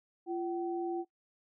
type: tone pair together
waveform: sine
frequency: 344 / 762.9 Hz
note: F4 / G5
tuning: -26 / -47 cents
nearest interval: octave + major second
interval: 1379 cents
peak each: -33 / -39 dBFS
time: 0.26-1.05 s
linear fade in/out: 50 ms
effects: noise-tail reverb RT60 0.1 s tail -21 dB re dry